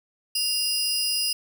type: tone pair together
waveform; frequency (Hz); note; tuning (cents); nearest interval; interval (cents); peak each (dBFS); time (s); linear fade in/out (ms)
sawtooth; 2794 / 4978; F7 / D#8; 0 / 0; minor seventh; 1000; -26 / -21; 0.35-1.33; 5
effects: none